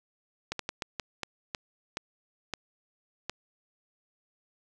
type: slowing click train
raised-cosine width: 0.2 ms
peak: -15 dBFS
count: 10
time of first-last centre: 0.52-3.296 s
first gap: 73 ms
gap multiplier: 1.34
effects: none